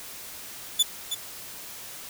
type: tone with echo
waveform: sawtooth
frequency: 3482 Hz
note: A7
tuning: 19 cents flat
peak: -14 dBFS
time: 0.79-0.83 s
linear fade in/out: 10 ms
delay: 320 ms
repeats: 1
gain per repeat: -9 dB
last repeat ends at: 1.15 s
effects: white hiss -41 dBFS RMS until 2.09 s